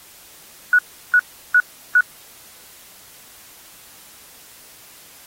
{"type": "tone bursts", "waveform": "sine", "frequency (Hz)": 1467, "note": "F#6", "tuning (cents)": -15, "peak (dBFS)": -9, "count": 4, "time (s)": [0.73, 2.008], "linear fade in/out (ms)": 2, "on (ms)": 57, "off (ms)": 350, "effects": ["white hiss -45 dBFS RMS until 5.26 s", "AAC 48 kbps"]}